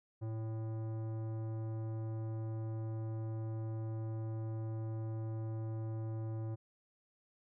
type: tone with tanh clipping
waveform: sine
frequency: 111.1 Hz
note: A2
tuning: 17 cents sharp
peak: -39 dBFS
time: 0.21-6.56 s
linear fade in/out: 20 ms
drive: 15 dB
effects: none